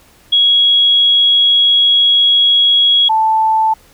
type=tone pair in turn; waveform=sine; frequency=3322 / 879.9 Hz; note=G#7 / A5; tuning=0 / 0 cents; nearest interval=octave + major seventh; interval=2300 cents; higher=first; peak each=-7 / -9 dBFS; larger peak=first; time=0.32-3.09 / 3.09-3.74 s; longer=first; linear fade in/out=10 ms; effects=pink hiss -47 dBFS RMS until 3.93 s